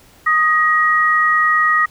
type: tone pair together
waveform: sine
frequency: 1244.5 / 1895.3 Hz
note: D#6 / A#6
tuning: 0 / +28 cents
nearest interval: perfect fifth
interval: 728 cents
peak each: -14 dBFS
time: 0.26-1.86 s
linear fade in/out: 10 ms
effects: pink hiss -48 dBFS RMS until 1.9 s